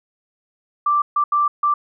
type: tone bursts at uneven times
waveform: sine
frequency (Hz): 1174.7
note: D6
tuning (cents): 0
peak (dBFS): -14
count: 4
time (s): 0.86-1.02 / 1.16-1.24 / 1.32-1.48 / 1.63-1.74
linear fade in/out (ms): 5
effects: none